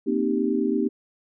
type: chord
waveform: sine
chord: C minor seventh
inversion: third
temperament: equal with one note detuned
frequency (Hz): 233.1 / 261.6 / 308.6 / 392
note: Bb3 / C4 / Eb4 / G4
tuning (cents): 0 / 0 / -14 / 0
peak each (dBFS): -26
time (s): 0.06-0.89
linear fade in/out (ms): 20
effects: none